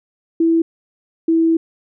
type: tone pair in turn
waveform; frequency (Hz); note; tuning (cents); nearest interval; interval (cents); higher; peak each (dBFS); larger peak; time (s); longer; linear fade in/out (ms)
sine; 329.6 / 327.5; E4 / E4; 0 / -11; unison; 11; first; -11; neither; 0.4-0.62 / 1.28-1.57; second; 5
effects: none